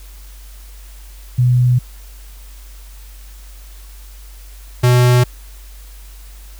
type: tone pair in turn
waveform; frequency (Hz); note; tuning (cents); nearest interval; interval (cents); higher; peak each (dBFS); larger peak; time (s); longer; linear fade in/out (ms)
sine / square; 124.1 / 123.62; B2 / B2; +9 / +2; unison; 7; first; -9; neither; 1.38-1.79 / 4.83-5.24; neither; 10
effects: added 48 Hz sine -34 dBFS peak until 6.59 s + white hiss -45 dBFS RMS until 6.59 s